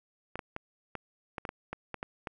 clicks, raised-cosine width 0.5 ms, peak -21 dBFS, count 11, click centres 0.356 / 0.392 / 0.564 / 0.953 / 1.382 / 1.452 / 1.491 / 1.73 / 1.943 / 2.029 / 2.272 s, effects none

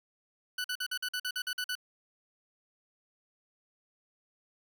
20% pulse tone bursts, 1489 Hz, F#6, 11 cents sharp, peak -27 dBFS, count 11, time 0.58-1.753 s, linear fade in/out 5 ms, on 63 ms, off 48 ms, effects none

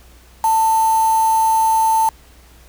sine tone with quantisation, 890 Hz, A5, 20 cents sharp, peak -12 dBFS, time 0.44-2.09 s, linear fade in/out 2 ms, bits 4, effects added 60 Hz sine -45 dBFS peak until 2.68 s + pink hiss -49 dBFS RMS until 2.68 s

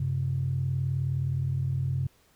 sine tone pair together, 94.89 / 134.2 Hz, F#2 / C3, +44 / +44 cents, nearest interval tritone, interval 600 cents, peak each -30 / -26 dBFS, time 0-2.07 s, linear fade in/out 5 ms, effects tanh soft clip ceiling -18 dBFS + pink hiss -63 dBFS RMS until 2.35 s

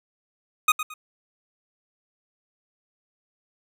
25% pulse tone with echo, 1244.5 Hz, D#6, in tune, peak -11 dBFS, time 0.68-0.72 s, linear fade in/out 5 ms, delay 110 ms, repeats 2, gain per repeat -11 dB, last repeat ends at 0.94 s, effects none

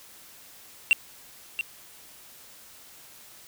triangle tone with echo, 2736 Hz, F7, 36 cents flat, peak -13 dBFS, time 0.91-0.93 s, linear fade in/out 0 ms, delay 680 ms, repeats 1, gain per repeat -10 dB, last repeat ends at 1.61 s, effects white hiss -50 dBFS RMS until 3.47 s

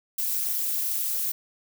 violet noise with amplitude modulation, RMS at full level -23 dBFS, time 0.18-1.32 s, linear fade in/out 5 ms, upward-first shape sine, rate 278 Hz, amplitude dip 100%, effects none

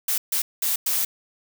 blue noise bursts at uneven times, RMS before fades -23 dBFS, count 4, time 0.08-0.18 / 0.32-0.42 / 0.62-0.76 / 0.86-1.05 s, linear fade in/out 5 ms, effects none

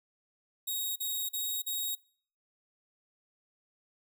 5% pulse tone bursts, 3776 Hz, A#7, 22 cents sharp, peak -24 dBFS, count 4, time 0.67-1.953 s, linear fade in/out 10 ms, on 290 ms, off 41 ms, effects noise-tail reverb RT60 0.5 s tail -23 dB re dry

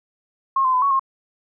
sine tone with pitch steps, 1077 / 1033 / 1010 / 1115 / 1072 Hz, C6 / C6 / B5 / C#6 / C6, +50 / -22 / +39 / +10 / +42 cents, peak -15 dBFS, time 0.56-0.995 s, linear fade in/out 5 ms, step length 87 ms, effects none

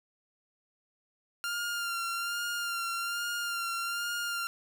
sawtooth tone with vibrato, 1394 Hz, F6, 4 cents flat, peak -28 dBFS, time 1.44-4.47 s, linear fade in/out 0 ms, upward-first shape sine, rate 1.2 Hz, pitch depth 29 cents each way, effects none

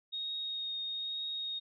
sine tone with vibrato, 3729 Hz, A#7, in tune, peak -35 dBFS, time 0.12-1.6 s, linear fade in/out 20 ms, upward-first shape triangle, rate 1.1 Hz, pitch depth 12 cents each way, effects none

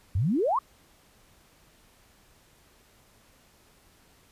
sine exponential sweep, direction up, 81.4 to 1174.7 Hz, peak -22 dBFS, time 0.15-0.59 s, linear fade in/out 5 ms, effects pink hiss -60 dBFS RMS until 4.31 s + resampled to 32000 Hz

